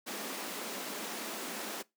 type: high-pass noise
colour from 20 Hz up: pink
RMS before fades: -40 dBFS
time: 0.06-1.83 s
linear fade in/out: 20 ms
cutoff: 200 Hz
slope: 48 dB/octave
effects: noise-tail reverb RT60 0.2 s tail -21 dB re dry